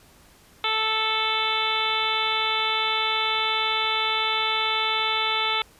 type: harmonic tone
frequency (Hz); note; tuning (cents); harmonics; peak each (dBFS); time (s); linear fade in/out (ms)
439.3; A4; -3; 1 / 2 / 3 / 4 / 5 / 6 / 7 / 8 / 9; -35 / -29 / -28 / -38 / -29 / -32 / -32 / -27 / -34; 0.64-5.62; 2
effects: pink hiss -54 dBFS RMS until 5.79 s + resampled to 32000 Hz